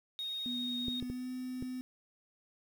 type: tone with vibrato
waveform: sine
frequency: 3729 Hz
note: A#7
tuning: in tune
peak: -36 dBFS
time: 0.19-1 s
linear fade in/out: 0 ms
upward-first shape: triangle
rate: 10 Hz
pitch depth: 8 cents each way
type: tone with pitch glide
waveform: sine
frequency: 244.2 to 254.1 Hz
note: B3 to B3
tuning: -19 to +49 cents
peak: -37 dBFS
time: 0.46-1.81 s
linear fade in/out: 0 ms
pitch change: +68 cents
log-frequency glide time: 0.84-1.31 s
type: clicks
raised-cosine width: 3 ms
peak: -27 dBFS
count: 4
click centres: 0.883 / 1.026 / 1.1 / 1.625 s
effects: 9-bit